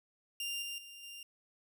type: tone with level steps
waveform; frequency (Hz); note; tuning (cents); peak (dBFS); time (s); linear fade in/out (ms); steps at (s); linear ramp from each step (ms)
sawtooth; 2794; F7; 0; -33 / -36 / -46 / -43; 0.4-1.23; 2; 0.62 / 0.78 / 1.03; 2
effects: none